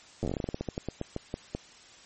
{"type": "slowing click train", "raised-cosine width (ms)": 2, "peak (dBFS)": -18, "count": 21, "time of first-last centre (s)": [0.23, 1.55], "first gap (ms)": 9, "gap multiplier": 1.18, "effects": ["white hiss -53 dBFS RMS until 2.05 s", "MP3 32 kbps"]}